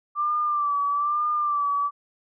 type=tone with vibrato; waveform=sine; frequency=1174.7 Hz; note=D6; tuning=in tune; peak=-21 dBFS; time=0.15-1.91 s; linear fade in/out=50 ms; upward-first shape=sine; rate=1.1 Hz; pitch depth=50 cents each way; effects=none